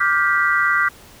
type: chord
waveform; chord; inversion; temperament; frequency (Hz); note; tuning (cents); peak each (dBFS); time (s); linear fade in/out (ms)
sine; G dominant seventh; second; just; 1176 / 1411.2 / 1568 / 1960; D6 / F6 / G6 / B6; +2 / +18 / 0 / -14; -20; 0-0.89; 10
effects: pink hiss -45 dBFS RMS until 1.2 s